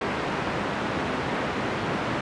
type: band-pass noise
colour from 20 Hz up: pink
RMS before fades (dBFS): -28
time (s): 0.01-2.21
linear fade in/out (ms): 5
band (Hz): 150 to 2100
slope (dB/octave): 12
effects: resampled to 22050 Hz